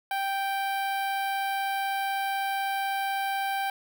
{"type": "tone with notch filter", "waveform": "sawtooth", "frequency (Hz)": 784, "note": "G5", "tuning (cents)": 0, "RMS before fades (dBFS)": -29, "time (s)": [0.11, 3.7], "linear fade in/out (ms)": 2, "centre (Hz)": 6700, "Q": 0.71, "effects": []}